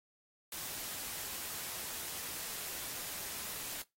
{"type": "noise", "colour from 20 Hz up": "white", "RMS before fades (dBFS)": -42, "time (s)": [0.52, 3.82], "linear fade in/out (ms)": 2, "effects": ["noise-tail reverb RT60 0.2 s tail -21 dB re dry", "AAC 48 kbps"]}